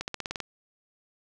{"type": "accelerating click train", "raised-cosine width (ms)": 0.2, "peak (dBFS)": -15, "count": 8, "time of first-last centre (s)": [0.01, 0.403], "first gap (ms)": 69, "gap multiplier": 0.93, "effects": []}